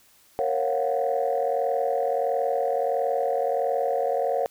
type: chord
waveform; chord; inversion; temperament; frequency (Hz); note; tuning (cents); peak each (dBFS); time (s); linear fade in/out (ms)
sine; Gb major seventh; first; equal with one note detuned; 466.2 / 546.1 / 698.5 / 740; Bb4 / Db5 / F5 / Gb5; 0 / -26 / 0 / 0; -27 / -25 / -28 / -28; 0.39-4.46; 0
effects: tanh soft clip ceiling -14 dBFS + white hiss -58 dBFS RMS until 4.5 s